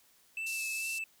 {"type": "tone with vibrato", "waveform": "triangle", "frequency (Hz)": 2637, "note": "E7", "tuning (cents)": 0, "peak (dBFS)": -33, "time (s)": [0.37, 1.04], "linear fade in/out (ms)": 2, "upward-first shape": "sine", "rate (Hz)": 2.3, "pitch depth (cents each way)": 19}
{"type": "band-pass noise", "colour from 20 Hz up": "white", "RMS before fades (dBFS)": -42, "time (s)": [0.46, 0.99], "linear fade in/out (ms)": 10, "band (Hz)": [4100, 12000], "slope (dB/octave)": 48}
{"effects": ["white hiss -65 dBFS RMS until 1.2 s"]}